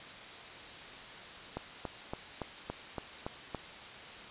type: click train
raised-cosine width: 1 ms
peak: -22 dBFS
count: 8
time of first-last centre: 1.57-3.547 s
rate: 3.54 Hz
effects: white hiss -47 dBFS RMS until 4.3 s + resampled to 8000 Hz